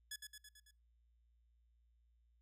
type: tone with echo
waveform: 10% pulse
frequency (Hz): 1700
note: G#6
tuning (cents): +40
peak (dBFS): -35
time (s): 0.11-0.16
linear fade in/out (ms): 5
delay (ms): 110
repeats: 5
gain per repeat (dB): -4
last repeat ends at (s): 0.71
effects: noise-tail reverb RT60 0.3 s tail -25 dB re dry + added 58 Hz sine -70 dBFS peak until 2.41 s